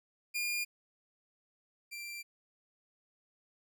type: tone pair in turn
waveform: sawtooth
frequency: 2415 / 2361 Hz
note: D7 / D7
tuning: +48 / +9 cents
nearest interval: unison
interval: 39 cents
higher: first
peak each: -29 / -38 dBFS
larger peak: first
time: 0.34-0.65 / 1.91-2.23 s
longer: second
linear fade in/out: 20 ms
effects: none